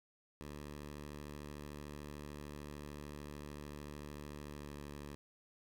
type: tone with pitch glide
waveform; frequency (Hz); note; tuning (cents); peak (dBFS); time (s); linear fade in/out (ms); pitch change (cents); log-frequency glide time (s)
10% pulse; 73.42 to 72.45; D2 to D2; 0 to -23; -38; 0.41-5.15; 0; -23; 4.49-4.74
effects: none